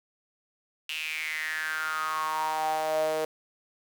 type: tone with high-pass filter sweep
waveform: sawtooth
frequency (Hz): 156.6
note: D#3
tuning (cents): +11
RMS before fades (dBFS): -30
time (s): 0.89-3.25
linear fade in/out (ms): 2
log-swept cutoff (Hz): 2800 to 520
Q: 7.7
effects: 8-bit